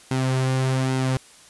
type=tone with flanger; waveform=sawtooth; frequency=130.81 Hz; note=C3; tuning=in tune; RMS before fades=-22 dBFS; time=0.11-1.17 s; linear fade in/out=2 ms; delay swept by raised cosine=1.7 to 4.6 ms; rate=1.2 Hz; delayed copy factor=-0.5; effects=white hiss -49 dBFS RMS until 1.49 s + resampled to 24000 Hz